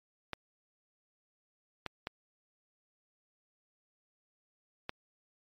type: clicks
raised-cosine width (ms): 0.3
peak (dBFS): -20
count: 4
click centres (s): 0.333 / 1.863 / 2.071 / 4.894
effects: MP3 96 kbps